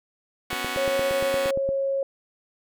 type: chord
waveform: 5% pulse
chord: B suspended second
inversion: none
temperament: just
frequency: 246.9 / 277.8 / 370.4 Hz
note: B3 / C#4 / F#4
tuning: 0 / +4 / +2 cents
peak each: -22 dBFS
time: 0.5-1.51 s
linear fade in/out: 5 ms
type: click train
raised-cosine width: 2 ms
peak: -19 dBFS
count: 11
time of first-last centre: 0.53-1.69 s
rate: 8.62 Hz
type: tone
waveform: sine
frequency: 546 Hz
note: C#5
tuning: 26 cents flat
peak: -22 dBFS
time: 0.77-2.03 s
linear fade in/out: 2 ms
effects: none